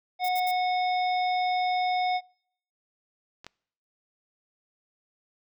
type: harmonic tone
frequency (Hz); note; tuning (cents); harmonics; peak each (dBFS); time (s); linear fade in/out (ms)
731; F#5; -21; 1 / 3 / 5 / 7; -24 / -34 / -38 / -41; 0.19-2.21; 50
type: noise bursts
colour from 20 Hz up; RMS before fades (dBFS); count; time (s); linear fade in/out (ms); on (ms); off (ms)
violet; -38; 3; 0.24-0.513; 5; 47; 66
type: clicks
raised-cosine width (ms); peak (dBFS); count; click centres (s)
0.2; -27 / -22; 2; 3.445 / 3.466
effects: noise-tail reverb RT60 0.7 s tail -26 dB re dry